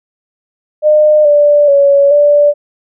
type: tone with pitch steps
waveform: sine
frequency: 607 / 586 / 562 / 584 Hz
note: D#5 / D5 / C#5 / D5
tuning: -43 / -4 / +24 / -10 cents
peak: -4 dBFS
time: 0.82-2.54 s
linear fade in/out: 50 ms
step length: 430 ms
effects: none